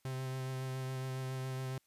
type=tone with vibrato; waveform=45% pulse; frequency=130.81 Hz; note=C3; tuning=in tune; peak=-37 dBFS; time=0.05-1.78 s; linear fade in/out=2 ms; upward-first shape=sine; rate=7.2 Hz; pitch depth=14 cents each way; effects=white hiss -75 dBFS RMS until 1.86 s + resampled to 32000 Hz